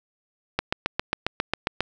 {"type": "click train", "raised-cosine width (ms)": 0.3, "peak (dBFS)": -6, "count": 10, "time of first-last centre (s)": [0.59, 1.806], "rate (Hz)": 7.4, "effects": []}